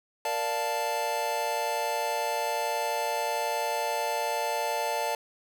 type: chord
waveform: square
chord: Bb major seventh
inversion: none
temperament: equal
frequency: 466.2 / 587.3 / 698.5 / 880 Hz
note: Bb4 / D5 / F5 / A5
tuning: 0 / 0 / 0 / 0 cents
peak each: -37 / -34 / -35 / -31 dBFS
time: 0.25-5.15 s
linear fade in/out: 2 ms
effects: none